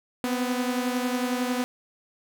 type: beating tone pair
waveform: sawtooth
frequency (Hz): 246.9 / 257.9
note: B3 / C4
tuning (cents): 0 / -25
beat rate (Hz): 11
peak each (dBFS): -22 / -27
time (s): 0.24-1.64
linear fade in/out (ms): 0
effects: none